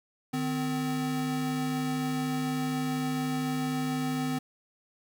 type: tone pair together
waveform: square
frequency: 152.75 / 256.9 Hz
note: D#3 / C4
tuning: -32 / -32 cents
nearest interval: major sixth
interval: 900 cents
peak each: -35 / -30 dBFS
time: 0.33-4.39 s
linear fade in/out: 10 ms
effects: 9-bit